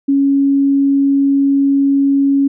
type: tone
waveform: sine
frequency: 277.2 Hz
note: C#4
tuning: in tune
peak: -9 dBFS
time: 0.08-2.48 s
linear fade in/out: 10 ms
effects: none